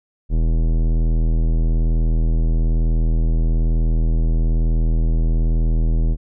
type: tone with tanh clipping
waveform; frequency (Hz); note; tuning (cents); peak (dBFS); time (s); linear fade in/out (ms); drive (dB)
sine; 40.55; E1; -28; -16; 0.29-6.17; 50; 17
effects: none